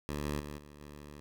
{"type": "tone with level steps", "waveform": "10% pulse", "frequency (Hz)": 73.42, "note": "D2", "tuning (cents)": 0, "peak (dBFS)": [-27, -25, -33, -43, -39], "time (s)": [0.09, 1.2], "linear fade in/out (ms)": 0, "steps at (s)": [0.25, 0.4, 0.58, 0.81], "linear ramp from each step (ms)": 2, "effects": []}